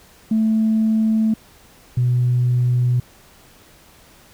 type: tone pair in turn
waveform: sine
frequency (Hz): 220 / 123.47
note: A3 / B2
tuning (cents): 0 / 0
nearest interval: minor seventh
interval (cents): 1000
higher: first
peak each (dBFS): -13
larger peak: neither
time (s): 0.31-1.34 / 1.97-3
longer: neither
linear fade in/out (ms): 5
effects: tanh soft clip ceiling -10 dBFS + pink hiss -49 dBFS RMS until 4.33 s